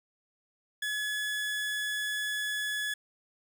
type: tone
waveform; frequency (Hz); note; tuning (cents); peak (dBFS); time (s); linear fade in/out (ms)
30% pulse; 1701; G#6; +41; -28; 0.82-2.94; 5
effects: none